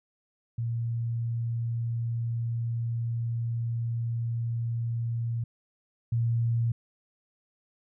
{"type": "tone pair in turn", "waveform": "sine", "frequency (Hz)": [116.54, 116.54], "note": ["A#2", "A#2"], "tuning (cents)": [0, 0], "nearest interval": "unison", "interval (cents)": 0, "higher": "neither", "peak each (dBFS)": [-27, -23], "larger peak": "second", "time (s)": [[0.58, 5.44], [6.12, 6.72]], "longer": "first", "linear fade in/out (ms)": 5, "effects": []}